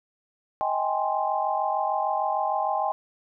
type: chord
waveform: sine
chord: Ab major seventh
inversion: second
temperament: equal with one note detuned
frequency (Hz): 631.7 / 784 / 830.6 / 1046.5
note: Eb5 / G5 / Ab5 / C6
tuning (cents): +26 / 0 / 0 / 0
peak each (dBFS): -30 / -27 / -28 / -30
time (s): 0.61-2.92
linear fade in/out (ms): 0
effects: none